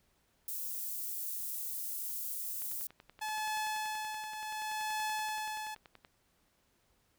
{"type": "high-pass noise", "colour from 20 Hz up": "white", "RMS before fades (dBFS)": -39, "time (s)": [0.48, 2.87], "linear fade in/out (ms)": 2, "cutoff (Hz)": 11000, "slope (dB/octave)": 12}
{"type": "click train", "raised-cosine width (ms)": 0.3, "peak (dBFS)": -36, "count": 37, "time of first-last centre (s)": [2.62, 6.049], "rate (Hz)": 10.5}
{"type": "tone with tremolo", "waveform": "sawtooth", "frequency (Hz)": 860, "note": "A5", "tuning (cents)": -40, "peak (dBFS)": -29, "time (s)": [3.21, 5.75], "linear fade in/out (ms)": 10, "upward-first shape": "triangle", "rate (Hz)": 0.68, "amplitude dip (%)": 60}
{"effects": ["pink hiss -73 dBFS RMS until 7.18 s"]}